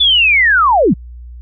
sine linear sweep, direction down, 3514 to 129.2 Hz, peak -7 dBFS, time 0-0.94 s, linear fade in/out 10 ms, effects added 60 Hz sine -29 dBFS peak until 1.41 s

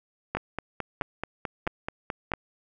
two click trains, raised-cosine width 0.5 ms, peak -15 / -12 dBFS, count 10 / 4, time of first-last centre 0.37-2.318 / 0.35-2.337 s, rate 4.62 / 1.51 Hz, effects none

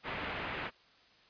white low-pass noise, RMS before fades -39 dBFS, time 0.03-0.71 s, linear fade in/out 50 ms, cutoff 2600 Hz, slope 24 dB/octave, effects white hiss -63 dBFS RMS until 1.29 s + resampled to 11025 Hz

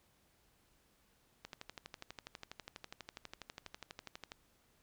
click train, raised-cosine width 0.2 ms, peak -28 dBFS, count 36, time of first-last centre 1.45-4.319 s, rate 12.2 Hz, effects pink hiss -72 dBFS RMS until 4.82 s

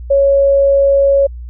sine tone, 554.4 Hz, C#5, in tune, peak -7 dBFS, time 0.1-1.27 s, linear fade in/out 10 ms, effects added 60 Hz sine -25 dBFS peak until 1.49 s

